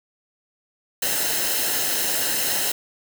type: noise with comb filter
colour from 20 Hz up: white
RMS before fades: -23 dBFS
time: 1.02-2.72 s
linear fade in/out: 5 ms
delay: 0.86 ms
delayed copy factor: -0.6
effects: none